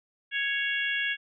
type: harmonic tone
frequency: 554.4 Hz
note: C#5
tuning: in tune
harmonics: 3 / 4 / 5 / 6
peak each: -29 / -33 / -32 / -35 dBFS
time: 0.31-1.17 s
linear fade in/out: 50 ms
effects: none